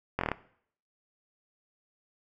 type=slowing click train; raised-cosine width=0.5 ms; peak=-13 dBFS; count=6; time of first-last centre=0.19-0.317 s; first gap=22 ms; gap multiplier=1.07; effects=noise-tail reverb RT60 0.6 s tail -18 dB re dry